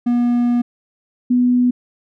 triangle / sine tone pair in turn, 241.1 / 247 Hz, B3 / B3, -41 / 0 cents, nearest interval unison, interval 41 cents, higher second, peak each -11 dBFS, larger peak neither, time 0.06-0.62 / 1.3-1.71 s, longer first, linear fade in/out 10 ms, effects none

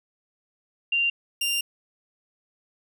sine / sawtooth tone pair in turn, 2778 / 2789 Hz, F7 / F7, -10 / -3 cents, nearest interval unison, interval 7 cents, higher second, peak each -20 dBFS, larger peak neither, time 0.92-1.1 / 1.41-1.61 s, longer second, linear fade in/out 5 ms, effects none

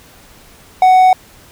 triangle tone, 744 Hz, F#5, 9 cents sharp, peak -3 dBFS, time 0.82-1.13 s, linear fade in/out 2 ms, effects pink hiss -43 dBFS RMS until 1.51 s

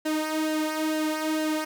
sawtooth tone with flanger, 311.1 Hz, D#4, in tune, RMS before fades -27 dBFS, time 0.05-1.65 s, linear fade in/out 10 ms, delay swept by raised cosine 0.85 to 2.95 ms, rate 2.2 Hz, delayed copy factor -0.65, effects 9-bit

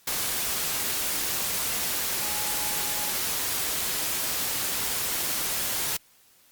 sine tone in noise, 837 Hz, G#5, 13 cents sharp, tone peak -39 dBFS, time 2.21-3.11 s, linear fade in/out 5 ms, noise white, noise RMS -28 dBFS, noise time 0.07-5.97 s, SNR -14 dB, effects white hiss -59 dBFS RMS until 6.51 s + Opus 48 kbps

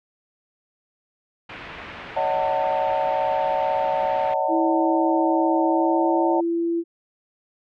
white low-pass noise, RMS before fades -38 dBFS, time 1.49-4.34 s, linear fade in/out 5 ms, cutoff 2600 Hz, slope 24 dB/octave
sine chord, D# half-diminished seventh, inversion third, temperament just, 560 / 622.3 / 746.7 / 896 Hz, C#5 / D#5 / F#5 / A5, +18 / 0 / +16 / +31 cents, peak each -26 / -26 / -25 / -24 dBFS, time 2.16-6.41 s, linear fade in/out 10 ms
sine tone with pitch glide, 326.6 to 337.1 Hz, E4 to E4, -16 to +39 cents, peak -20 dBFS, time 4.48-6.84 s, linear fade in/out 50 ms, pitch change +55 cents, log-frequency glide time 5.63-6.39 s
effects none

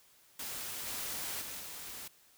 white noise with level steps, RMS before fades -41 / -39 / -43 / -45 dBFS, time 0.39-2.08 s, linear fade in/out 5 ms, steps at 0.86 / 1.41 / 1.59 s, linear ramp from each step 10 ms, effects white hiss -64 dBFS RMS until 2.37 s

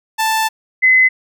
sawtooth / sine tone pair in turn, 882 / 2035 Hz, A5 / C7, +4 / -49 cents, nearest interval octave + major second, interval 1447 cents, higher second, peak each -10 / -7 dBFS, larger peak second, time 0.18-0.49 / 0.82-1.09 s, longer first, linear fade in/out 20 ms, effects none

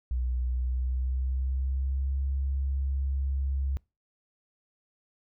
sine tone with pitch glide, 61.9 to 67.89 Hz, B1 to C#2, +5 to -35 cents, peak -26 dBFS, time 0.11-3.77 s, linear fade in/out 0 ms, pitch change +160 cents, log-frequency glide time 0.46-2.19 s, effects noise-tail reverb RT60 0.3 s tail -26 dB re dry

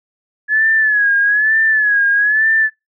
sine tone with vibrato, 1700 Hz, G#6, 40 cents sharp, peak -10 dBFS, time 0.48-2.7 s, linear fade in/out 50 ms, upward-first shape sine, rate 1.1 Hz, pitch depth 82 cents each way, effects noise-tail reverb RT60 0.2 s tail -24 dB re dry

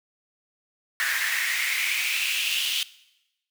pink noise with high-pass filter sweep, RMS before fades -26 dBFS, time 1-2.83 s, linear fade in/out 0 ms, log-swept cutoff 1700 to 3100 Hz, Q 5.2, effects noise-tail reverb RT60 0.9 s tail -19 dB re dry

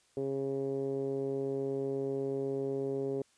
10% pulse tone with low-pass filter, 136.3 Hz, C#3, 29 cents flat, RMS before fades -34 dBFS, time 0.17-3.22 s, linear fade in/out 2 ms, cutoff 420 Hz, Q 3.6, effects white hiss -68 dBFS RMS until 3.37 s + resampled to 22050 Hz

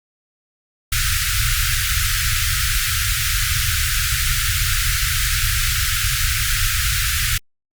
pink band-stop noise, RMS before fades -19 dBFS, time 0.92-7.38 s, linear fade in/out 5 ms, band 130 to 1300 Hz, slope 96 dB/octave, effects Opus 48 kbps

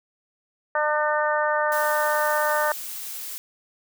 harmonic tone, 301.4 Hz, D4, 45 cents sharp, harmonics 2 / 3 / 4 / 5 / 6, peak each -24 / -26 / -27 / -28 / -29 dBFS, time 0.75-2.72 s, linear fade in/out 2 ms
blue noise, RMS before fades -34 dBFS, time 1.72-3.38 s, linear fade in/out 0 ms
effects none

